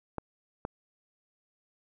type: clicks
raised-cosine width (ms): 1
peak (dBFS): -19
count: 2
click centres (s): 0.183 / 0.651
effects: none